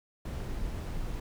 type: noise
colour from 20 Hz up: brown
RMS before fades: -35 dBFS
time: 0.25-1.2 s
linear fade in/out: 5 ms
effects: none